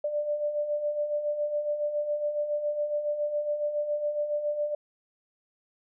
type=beating tone pair; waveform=sine; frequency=586 / 593.2 Hz; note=D5 / D5; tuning=-4 / +17 cents; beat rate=7.2 Hz; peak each=-35 / -27 dBFS; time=0.04-4.75 s; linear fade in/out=5 ms; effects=none